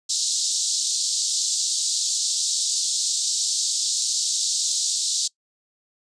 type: band-pass noise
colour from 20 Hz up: white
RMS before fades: -24 dBFS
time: 0.09-5.28 s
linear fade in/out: 10 ms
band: 3800 to 8100 Hz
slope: 48 dB/octave
effects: noise-tail reverb RT60 0.1 s tail -23 dB re dry + resampled to 22050 Hz

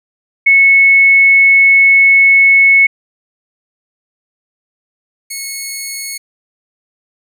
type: tone pair in turn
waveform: sine / 10% pulse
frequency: 2200 / 2192 Hz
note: C#7 / C#7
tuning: -14 / -20 cents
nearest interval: unison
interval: 6 cents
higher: first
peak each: -4 / -12 dBFS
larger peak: first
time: 0.46-2.87 / 5.3-6.18 s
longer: first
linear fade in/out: 10 ms
effects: none

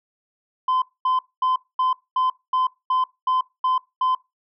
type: tone bursts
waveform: sine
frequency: 1026 Hz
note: C6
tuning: 34 cents flat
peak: -15 dBFS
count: 10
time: 0.68-4.15 s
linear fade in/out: 5 ms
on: 140 ms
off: 230 ms
effects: noise-tail reverb RT60 0.2 s tail -22 dB re dry + tanh soft clip ceiling -16 dBFS

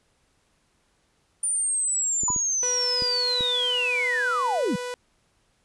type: linear sweep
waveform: sine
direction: down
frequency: 9290 to 154.4 Hz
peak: -22 dBFS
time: 1.43-4.76 s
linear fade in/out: 5 ms
type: clicks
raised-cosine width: 3 ms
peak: -22 dBFS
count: 5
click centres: 2.235 / 2.303 / 2.363 / 3.022 / 3.408 s
type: tone with exponential decay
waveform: sine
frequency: 987.8 Hz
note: B5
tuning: in tune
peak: -22 dBFS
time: 2.28-2.44 s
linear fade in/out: 2 ms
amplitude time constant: 33 ms
type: tone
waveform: sawtooth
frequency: 493.9 Hz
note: B4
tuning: in tune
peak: -26 dBFS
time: 2.63-4.94 s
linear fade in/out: 0 ms
effects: pink hiss -67 dBFS RMS until 5.64 s + resampled to 24000 Hz

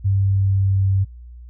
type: tone with pitch glide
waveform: sine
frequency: 98 to 96.71 Hz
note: G2 to G2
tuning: 0 to -23 cents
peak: -14 dBFS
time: 0.04-1.05 s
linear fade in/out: 20 ms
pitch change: -23 cents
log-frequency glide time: 0.16-0.92 s
effects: added 60 Hz sine -36 dBFS peak until 1.49 s

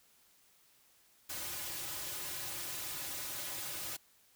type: noise with comb filter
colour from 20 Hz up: white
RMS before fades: -41 dBFS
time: 1.29-3.97 s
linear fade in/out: 10 ms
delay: 4.4 ms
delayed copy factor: -1
effects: white hiss -67 dBFS RMS until 4.35 s

